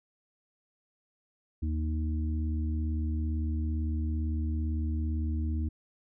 harmonic tone, 77.78 Hz, D#2, in tune, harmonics 1 / 3 / 4, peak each -28 / -38 / -40 dBFS, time 1.62-5.69 s, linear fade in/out 10 ms, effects none

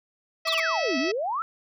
harmonic tone, 650 Hz, E5, 24 cents flat, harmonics 1 / 2 / 3 / 4 / 5 / 6 / 7 / 8 / 9, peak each -30 / -37 / -33 / -32 / -39 / -44 / -37 / -39 / -45 dBFS, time 0.45-1.12 s, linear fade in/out 10 ms
45% pulse tone bursts, 1174.7 Hz, D6, in tune, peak -27 dBFS, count 3, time 0.47-0.598 s, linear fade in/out 2 ms, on 22 ms, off 31 ms
sine exponential two-way sweep, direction down then up, 4405 to 246.1 to 1375 Hz, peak -25 dBFS, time 0.48-1.42 s, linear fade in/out 0 ms, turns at 0.98 s
effects none

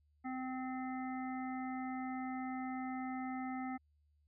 harmonic tone, 258.3 Hz, C4, 22 cents flat, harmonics 1 / 3 / 5 / 7 / 8, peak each -40 / -44 / -50 / -56 / -52 dBFS, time 0.24-3.78 s, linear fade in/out 20 ms, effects added 74 Hz sine -70 dBFS peak until 4.27 s

